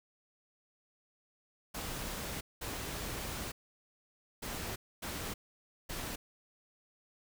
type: noise bursts at uneven times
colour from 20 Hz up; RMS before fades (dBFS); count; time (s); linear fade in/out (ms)
pink; -40; 5; 1.74-2.41 / 2.61-3.52 / 4.42-4.76 / 5.02-5.34 / 5.89-6.16; 10
effects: none